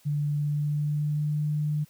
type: tone with pitch glide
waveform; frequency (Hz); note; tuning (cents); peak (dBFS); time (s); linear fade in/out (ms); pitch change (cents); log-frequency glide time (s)
sine; 146.83 to 150.09; D3 to D3; 0 to +38; -24; 0.05-1.85; 20; +38; 0.35-1.42
effects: white hiss -60 dBFS RMS until 1.89 s